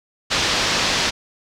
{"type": "low-pass noise", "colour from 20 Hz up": "white", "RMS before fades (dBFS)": -20, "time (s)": [0.3, 1.11], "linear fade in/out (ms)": 20, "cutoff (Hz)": 5400, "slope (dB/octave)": 24, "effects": []}